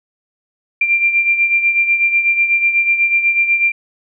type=beating tone pair; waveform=sine; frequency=2373 / 2381.1 Hz; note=D7 / D7; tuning=+17 / +23 cents; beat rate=8.1 Hz; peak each=-12 / -19 dBFS; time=0.81-3.72 s; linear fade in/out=5 ms; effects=none